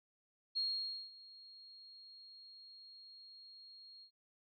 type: tone with ADSR envelope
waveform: sine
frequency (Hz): 4268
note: C8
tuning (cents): +34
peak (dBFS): -33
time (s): 0.55-4.11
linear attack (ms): 23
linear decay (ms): 530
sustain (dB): -21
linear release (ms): 84
effects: none